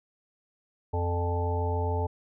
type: harmonic tone with a mistuned harmonic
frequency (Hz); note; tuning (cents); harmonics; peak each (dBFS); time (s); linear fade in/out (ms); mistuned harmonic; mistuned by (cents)
87.31; F2; 0; 1 / 3 / 5 / 7 / 9 / 10; -27 / -40 / -33 / -38 / -39 / -34; 0.93-2.07; 10; 7; -26
effects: none